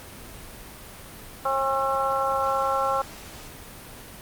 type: harmonic tone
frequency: 270 Hz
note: C#4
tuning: 45 cents flat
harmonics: 2 / 3 / 4 / 5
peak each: -27 / -27 / -27 / -27 dBFS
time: 1.45-3.02 s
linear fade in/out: 5 ms
effects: pink hiss -42 dBFS RMS until 4.21 s + Opus 32 kbps